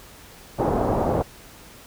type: low-pass noise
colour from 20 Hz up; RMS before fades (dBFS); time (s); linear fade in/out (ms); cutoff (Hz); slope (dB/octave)
white; -22; 0.58-1.23; 20; 800; 24
effects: pink hiss -46 dBFS RMS until 1.86 s